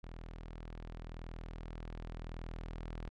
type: tone with level ramp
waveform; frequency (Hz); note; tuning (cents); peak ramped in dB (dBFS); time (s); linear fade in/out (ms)
sawtooth; 40.87; E1; -14; -42 to -37; 0.03-3.09; 0
effects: low-pass 4000 Hz 12 dB/octave